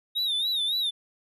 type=tone with vibrato; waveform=triangle; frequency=3717 Hz; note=A#7; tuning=6 cents flat; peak=-23 dBFS; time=0.15-0.91 s; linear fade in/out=20 ms; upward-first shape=sine; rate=3.6 Hz; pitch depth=110 cents each way; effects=none